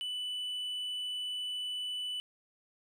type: tone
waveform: triangle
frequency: 2982 Hz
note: F#7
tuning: 13 cents sharp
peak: -33 dBFS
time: 0.01-2.2 s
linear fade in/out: 0 ms
effects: none